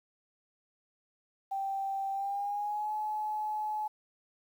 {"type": "tone with pitch glide", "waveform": "sine", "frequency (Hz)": [782, 852.8], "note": ["G5", "G#5"], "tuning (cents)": [-4, 46], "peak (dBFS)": -31, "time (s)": [1.51, 3.88], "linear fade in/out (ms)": 10, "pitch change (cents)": 150, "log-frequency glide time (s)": [2.12, 2.92], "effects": ["10-bit"]}